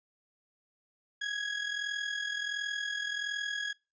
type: tone with amplitude modulation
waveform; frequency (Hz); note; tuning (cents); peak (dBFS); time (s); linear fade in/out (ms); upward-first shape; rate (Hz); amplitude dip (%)
30% pulse; 1661.2; G#6; 0; -27; 1.21-3.73; 10; sine; 41.4; 60
effects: noise-tail reverb RT60 0.3 s tail -25 dB re dry + resampled to 16000 Hz